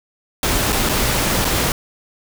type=noise with dropouts; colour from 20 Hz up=pink; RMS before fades=-18 dBFS; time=0.43-1.72 s; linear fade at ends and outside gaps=1 ms; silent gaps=0.723-0.727 / 0.89-0.894 / 1.446-1.451 s; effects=none